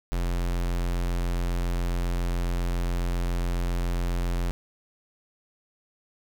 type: tone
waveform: square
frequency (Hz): 43.65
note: F1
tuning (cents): 0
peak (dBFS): -25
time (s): 0.12-4.51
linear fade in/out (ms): 0
effects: none